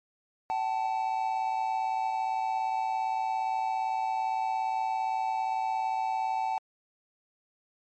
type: tone pair together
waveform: triangle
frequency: 762.5 / 880 Hz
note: G5 / A5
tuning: -48 / 0 cents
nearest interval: major second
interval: 248 cents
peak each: -28 dBFS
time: 0.5-6.58 s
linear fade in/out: 0 ms
effects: MP3 32 kbps